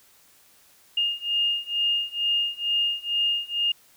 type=beating tone pair; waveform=sine; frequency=2831 / 2833.2 Hz; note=F7 / F7; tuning=+23 / +24 cents; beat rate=2.2 Hz; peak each=-26 / -25 dBFS; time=0.97-3.72 s; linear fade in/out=5 ms; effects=white hiss -57 dBFS RMS until 3.96 s